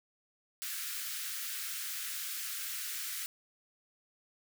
white high-pass noise, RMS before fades -39 dBFS, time 0.62-3.26 s, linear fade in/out 0 ms, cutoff 1300 Hz, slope 48 dB/octave, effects none

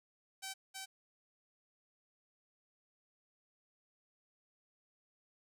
5% pulse tone with echo, 770 Hz, G5, 31 cents flat, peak -30 dBFS, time 0.42-0.54 s, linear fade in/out 20 ms, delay 320 ms, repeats 1, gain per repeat -2 dB, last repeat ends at 0.86 s, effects none

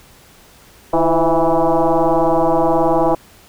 sine tone with frequency modulation, 155.56 Hz, D#3, in tune, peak -11 dBFS, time 0.93-3.15 s, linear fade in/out 5 ms, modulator 165 Hz, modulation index 5.1, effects pink hiss -46 dBFS RMS until 3.48 s

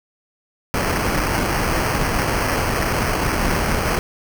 pink noise with sample-and-hold, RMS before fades -20 dBFS, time 0.74-3.99 s, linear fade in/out 0 ms, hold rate 3675 Hz, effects none

